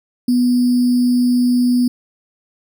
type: tone with sample-and-hold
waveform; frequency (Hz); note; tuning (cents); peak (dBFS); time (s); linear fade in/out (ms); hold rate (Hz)
sine; 246.2; B3; -5; -11; 0.28-1.88; 5; 4900
effects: none